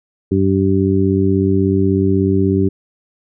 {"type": "harmonic tone", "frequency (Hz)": 96.4, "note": "G2", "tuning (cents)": -28, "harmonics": [1, 2, 3, 4], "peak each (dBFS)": [-17, -17, -17, -17], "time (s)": [0.31, 2.69], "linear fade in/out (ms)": 10, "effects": []}